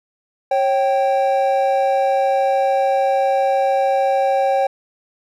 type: tone pair together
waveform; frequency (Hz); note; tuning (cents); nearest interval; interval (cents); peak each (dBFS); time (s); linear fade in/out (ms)
triangle; 545.9 / 779; C#5 / G5; -27 / -11; tritone; 616; -15; 0.51-4.67; 5
effects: none